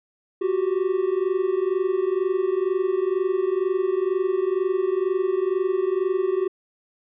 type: tone pair together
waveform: triangle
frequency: 365.1 / 387.2 Hz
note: F#4 / G4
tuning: -23 / -21 cents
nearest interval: minor second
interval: 102 cents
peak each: -21 dBFS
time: 0.41-6.48 s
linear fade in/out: 10 ms
effects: resampled to 8000 Hz